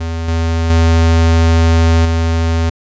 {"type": "tone with level steps", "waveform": "square", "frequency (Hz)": 82.41, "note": "E2", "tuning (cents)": 0, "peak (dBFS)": [-18, -13, -8, -12], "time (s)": [0, 2.7], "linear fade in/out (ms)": 10, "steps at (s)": [0.28, 0.7, 2.05], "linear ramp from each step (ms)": 2, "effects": ["resampled to 16000 Hz"]}